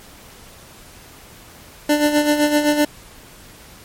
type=tone with tremolo; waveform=25% pulse; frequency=296.4 Hz; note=D4; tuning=16 cents sharp; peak=-8 dBFS; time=1.89-2.85 s; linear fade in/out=5 ms; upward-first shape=sine; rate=7.8 Hz; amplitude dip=60%; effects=pink hiss -43 dBFS RMS until 3.84 s + MP3 64 kbps